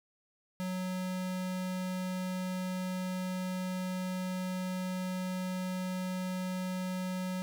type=tone; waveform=square; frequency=184.4 Hz; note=F#3; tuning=6 cents flat; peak=-34 dBFS; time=0.6-7.42 s; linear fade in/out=0 ms; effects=none